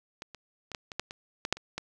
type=clicks; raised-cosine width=0.2 ms; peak=-22 / -27 / -24 / -16 / -23 / -13 / -23 / -14 / -7 / -27 / -17 dBFS; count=11; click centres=0.221 / 0.347 / 0.717 / 0.748 / 0.918 / 0.996 / 1.109 / 1.451 / 1.526 / 1.57 / 1.78 s; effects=none